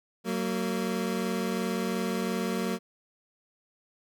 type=tone pair together; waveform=25% pulse; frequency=187.16 / 230 Hz; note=F#3 / A#3; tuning=+20 / -23 cents; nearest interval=major third; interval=357 cents; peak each=-27 dBFS; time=0.24-2.79 s; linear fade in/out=50 ms; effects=none